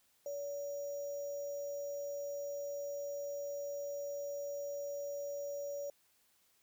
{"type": "tone with sample-and-hold", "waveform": "sine", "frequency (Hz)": 570, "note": "C#5", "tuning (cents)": 48, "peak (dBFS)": -38, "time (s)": [0.26, 5.9], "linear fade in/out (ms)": 2, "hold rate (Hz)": 6300, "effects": ["white hiss -72 dBFS RMS until 6.62 s"]}